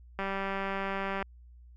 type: click train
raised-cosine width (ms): 0.5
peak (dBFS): -19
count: 203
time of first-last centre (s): 0.19-1.226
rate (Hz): 195
effects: added 60 Hz sine -50 dBFS peak until 1.76 s